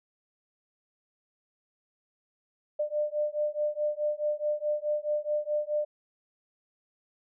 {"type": "beating tone pair", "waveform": "sine", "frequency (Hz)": [596, 600.7], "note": ["D5", "D5"], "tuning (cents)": [25, 39], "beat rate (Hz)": 4.7, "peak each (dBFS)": -30, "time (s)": [2.79, 5.85], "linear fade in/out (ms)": 10, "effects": []}